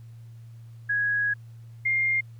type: tone pair in turn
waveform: sine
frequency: 1661.2 / 2116 Hz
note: G#6 / C7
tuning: 0 / +19 cents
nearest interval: major third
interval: 419 cents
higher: second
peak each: -22 / -21 dBFS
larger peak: second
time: 0.89-1.34 / 1.85-2.21 s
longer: first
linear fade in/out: 10 ms
effects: added 115 Hz sine -42 dBFS peak until 2.39 s + pink hiss -65 dBFS RMS until 2.39 s